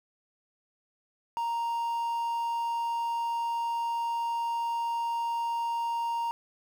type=tone with quantisation; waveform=triangle; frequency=932.3 Hz; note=A#5; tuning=in tune; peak=-26 dBFS; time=1.37-6.31 s; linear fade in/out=0 ms; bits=9; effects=none